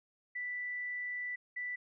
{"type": "tone pair in turn", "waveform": "sine", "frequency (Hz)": [1975.5, 1975.5], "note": ["B6", "B6"], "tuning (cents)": [0, 0], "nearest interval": "unison", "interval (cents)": 0, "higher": "neither", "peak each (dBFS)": [-36, -36], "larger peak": "neither", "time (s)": [[0.35, 1.36], [1.56, 1.76]], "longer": "first", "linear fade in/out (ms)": 10, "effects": []}